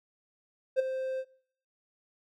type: tone with ADSR envelope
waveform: triangle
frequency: 523.3 Hz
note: C5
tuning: in tune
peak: -18 dBFS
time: 0.76-1.25 s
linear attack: 34 ms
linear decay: 12 ms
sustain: -11 dB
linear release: 57 ms
effects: noise-tail reverb RT60 0.6 s tail -23 dB re dry